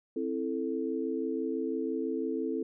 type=chord; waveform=sine; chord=A minor; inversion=first; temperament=just; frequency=264 / 330 / 440 Hz; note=C4 / E4 / A4; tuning=+16 / +2 / 0 cents; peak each=-34 dBFS; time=0.16-2.63 s; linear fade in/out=5 ms; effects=none

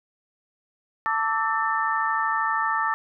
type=tone cluster; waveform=sine; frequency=888 / 1156 / 1309 / 1789 Hz; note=A5 / D6 / E6 / A6; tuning=+16 / -28 / -13 / +28 cents; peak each=-27 dBFS; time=1.06-2.94 s; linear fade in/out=0 ms; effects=none

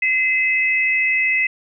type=tone pair together; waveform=sine; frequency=2050 / 2583 Hz; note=C7 / E7; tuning=-36 / -36 cents; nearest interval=major third; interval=400 cents; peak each=-17 / -19 dBFS; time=0.02-1.47 s; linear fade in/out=5 ms; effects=none

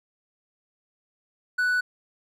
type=tone; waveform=triangle; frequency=1484 Hz; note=F#6; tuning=5 cents sharp; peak=-19 dBFS; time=1.58-1.81 s; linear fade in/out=10 ms; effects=none

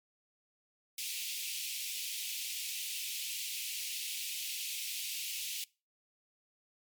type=high-pass noise; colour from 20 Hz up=pink; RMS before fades=-39 dBFS; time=0.98-5.64 s; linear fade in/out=2 ms; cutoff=2400 Hz; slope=48 dB/octave; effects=noise-tail reverb RT60 0.3 s tail -23 dB re dry + MP3 96 kbps

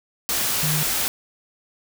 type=tone in noise; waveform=sine; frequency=153.7 Hz; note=D#3; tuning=21 cents flat; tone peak=-23 dBFS; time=0.63-0.83 s; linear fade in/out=0 ms; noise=white; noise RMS=-23 dBFS; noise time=0.29-1.08 s; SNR=-3 dB; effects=none

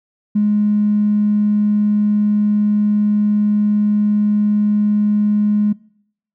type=tone with tanh clipping; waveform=triangle; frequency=208.7 Hz; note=G#3; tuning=9 cents sharp; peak=-11 dBFS; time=0.35-5.73 s; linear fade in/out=10 ms; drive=2 dB; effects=noise-tail reverb RT60 0.7 s tail -23 dB re dry

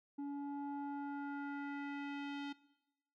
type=tone with low-pass filter sweep; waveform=square; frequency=283.7 Hz; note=C#4; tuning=40 cents sharp; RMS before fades=-43 dBFS; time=0.18-2.53 s; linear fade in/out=10 ms; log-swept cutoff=570 to 3500 Hz; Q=2; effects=noise-tail reverb RT60 0.9 s tail -20 dB re dry

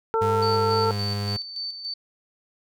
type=harmonic tone; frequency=448.8 Hz; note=A4; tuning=34 cents sharp; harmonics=1 / 2 / 3; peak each=-22 / -25 / -27 dBFS; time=0.14-0.91 s; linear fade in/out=0 ms
type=tone; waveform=35% pulse; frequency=102 Hz; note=G#2; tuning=31 cents flat; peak=-24 dBFS; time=0.21-1.37 s; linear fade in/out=10 ms
type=tone with tremolo; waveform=sine; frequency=4546 Hz; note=C#8; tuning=43 cents sharp; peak=-28 dBFS; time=0.42-1.94 s; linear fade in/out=5 ms; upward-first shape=square; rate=3.5 Hz; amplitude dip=55%
effects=none

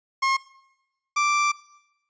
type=tone pair in turn; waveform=30% pulse; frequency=1075 / 1174.5 Hz; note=C6 / D6; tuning=+47 / 0 cents; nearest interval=major second; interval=153 cents; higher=second; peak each=-17 dBFS; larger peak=neither; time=0.22-0.37 / 1.16-1.52 s; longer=second; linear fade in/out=10 ms; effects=noise-tail reverb RT60 0.9 s tail -20 dB re dry + resampled to 16000 Hz

